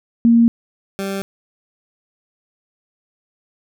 sine / 20% pulse tone pair in turn, 232.7 / 195.68 Hz, A#3 / G3, -3 / -3 cents, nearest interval minor third, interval 300 cents, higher first, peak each -8 / -17 dBFS, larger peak first, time 0.25-0.48 / 0.99-1.22 s, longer neither, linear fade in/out 0 ms, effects none

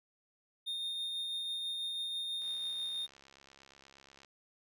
triangle tone with tremolo, 3662 Hz, A#7, 32 cents flat, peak -33 dBFS, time 0.66-3.07 s, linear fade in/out 20 ms, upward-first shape triangle, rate 6.1 Hz, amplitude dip 25%
click train, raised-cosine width 0.2 ms, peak -40 dBFS, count 126, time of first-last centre 2.42-4.247 s, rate 68.4 Hz
effects none

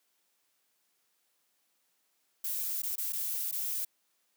violet noise with dropouts, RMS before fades -34 dBFS, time 2.44-3.85 s, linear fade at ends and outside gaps 5 ms, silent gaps 2.821-2.832 / 2.957-2.98 / 3.124-3.131 / 3.514-3.524 s, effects white hiss -75 dBFS RMS until 4.36 s + high-pass 200 Hz 12 dB/octave

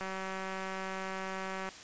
click train, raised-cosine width 0.5 ms, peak -24 dBFS, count 320, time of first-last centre 0.01-1.689 s, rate 190 Hz, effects white hiss -49 dBFS RMS until 1.83 s + resampled to 16000 Hz

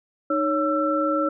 sine tone cluster, 306.9 / 557 / 1336 Hz, D#4 / C#5 / E6, -24 / +8 / +23 cents, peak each -24 dBFS, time 0.3-1.29 s, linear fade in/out 5 ms, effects none

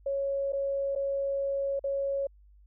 sine tone with dropouts, 553 Hz, C#5, 4 cents flat, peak -27 dBFS, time 0.06-2.27 s, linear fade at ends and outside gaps 5 ms, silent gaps 0.523-0.531 / 0.952-0.959 / 1.794-1.84 s, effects added 50 Hz sine -54 dBFS peak until 2.66 s

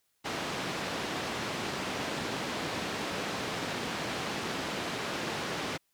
pink band-pass noise, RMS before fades -35 dBFS, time 0.24-5.78 s, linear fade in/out 20 ms, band 170 to 4700 Hz, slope 12 dB/octave, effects white hiss -75 dBFS RMS until 5.93 s

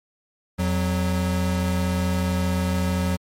square tone pair together, 86.2 / 183.29 Hz, F2 / F#3, -22 / -16 cents, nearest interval octave + minor second, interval 1306 cents, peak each -24 dBFS, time 0.58-3.17 s, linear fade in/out 20 ms, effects MP3 64 kbps

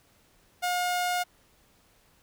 sawtooth tone, 716 Hz, F5, 43 cents sharp, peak -22 dBFS, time 0.62-1.24 s, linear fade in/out 20 ms, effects pink hiss -63 dBFS RMS until 2.22 s

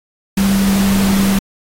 sine tone in noise, 196 Hz, G3, in tune, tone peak -11 dBFS, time 0.37-1.39 s, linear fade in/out 5 ms, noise pink, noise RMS -21 dBFS, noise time 0.37-1.39 s, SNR +7 dB, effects AAC 48 kbps

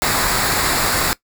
pink noise with comb filter, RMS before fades -18 dBFS, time 0.02-1.13 s, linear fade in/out 0 ms, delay 0.33 ms, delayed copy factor -0.55, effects noise-tail reverb RT60 0.1 s tail -19 dB re dry

